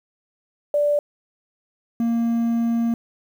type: tone pair in turn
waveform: sine / triangle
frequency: 585 / 232.2 Hz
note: D5 / A#3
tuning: -7 / -7 cents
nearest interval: octave + major third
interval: 1600 cents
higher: first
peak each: -16 dBFS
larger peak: neither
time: 0.74-0.99 / 2-2.94 s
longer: second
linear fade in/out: 2 ms
effects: 8-bit